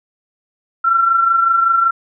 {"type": "tone pair together", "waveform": "sine", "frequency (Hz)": [1354, 1379.3], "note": ["E6", "F6"], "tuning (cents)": [46, -22], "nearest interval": "unison", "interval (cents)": 32, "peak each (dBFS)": [-11, -20], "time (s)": [0.84, 1.91], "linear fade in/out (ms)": 10, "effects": []}